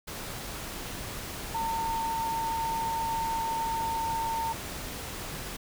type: tone in noise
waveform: sine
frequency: 907 Hz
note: A#5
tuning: 48 cents flat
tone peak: -28 dBFS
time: 1.54-4.53 s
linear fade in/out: 10 ms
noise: pink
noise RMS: -38 dBFS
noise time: 0.07-5.57 s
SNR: +7 dB
effects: none